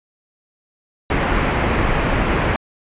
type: low-pass noise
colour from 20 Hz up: pink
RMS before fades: -18 dBFS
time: 1.1-2.56 s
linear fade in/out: 0 ms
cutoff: 2500 Hz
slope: 24 dB/octave
effects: resampled to 8000 Hz